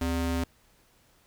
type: ring-modulated tone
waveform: square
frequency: 166 Hz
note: E3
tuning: 12 cents sharp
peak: -24 dBFS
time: 0.01-0.44 s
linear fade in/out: 5 ms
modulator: 91.2 Hz
effects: pink hiss -63 dBFS RMS until 1.26 s